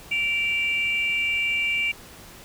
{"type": "tone pair together", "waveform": "sine", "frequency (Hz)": [2332, 2786], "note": ["D7", "F7"], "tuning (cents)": [-13, -5], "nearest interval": "minor third", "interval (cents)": 308, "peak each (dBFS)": [-22, -26], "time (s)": [0.11, 1.92], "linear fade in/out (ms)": 10, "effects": ["tanh soft clip ceiling -14 dBFS", "pink hiss -45 dBFS RMS until 2.44 s"]}